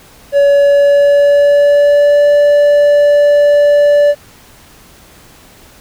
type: tone with pitch glide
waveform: triangle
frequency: 566 to 581.6 Hz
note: C#5 to D5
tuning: +36 to -17 cents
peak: -3 dBFS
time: 0.32-4.15 s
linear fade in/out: 50 ms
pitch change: +47 cents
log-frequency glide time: 0.44-2.27 s
effects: pink hiss -41 dBFS RMS until 5.8 s

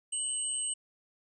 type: tone pair together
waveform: sine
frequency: 2960 / 8356 Hz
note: F#7 / C9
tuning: 0 / -3 cents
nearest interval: octave + tritone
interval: 1797 cents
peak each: -40 / -31 dBFS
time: 0.12-0.74 s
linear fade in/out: 10 ms
effects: none

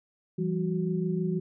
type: tone cluster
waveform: sine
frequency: 168.9 / 195.2 / 370.9 Hz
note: E3 / G3 / F#4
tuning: +42 / -7 / +4 cents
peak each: -28 / -32 / -32 dBFS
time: 0.38-1.4 s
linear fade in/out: 10 ms
effects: none

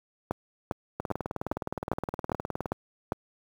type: two click trains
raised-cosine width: 1 ms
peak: -17 / -13 dBFS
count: 33 / 8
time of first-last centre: 1-2.658 / 0.31-3.121 s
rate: 19.3 / 2.49 Hz
effects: high-pass 60 Hz 12 dB/octave + 8-bit

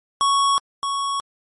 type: tone pair in turn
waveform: square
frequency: 1111 / 1111 Hz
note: C#6 / C#6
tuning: +4 / +4 cents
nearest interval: unison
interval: 0 cents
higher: neither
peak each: -16 / -22 dBFS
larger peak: first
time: 0.21-0.58 / 0.83-1.2 s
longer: neither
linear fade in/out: 0 ms
effects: MP3 48 kbps

